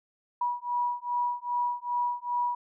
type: beating tone pair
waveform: sine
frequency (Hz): 969 / 971.5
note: B5 / B5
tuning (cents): -33 / -29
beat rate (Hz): 2.5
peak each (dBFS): -30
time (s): 0.41-2.55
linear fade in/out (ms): 5
effects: none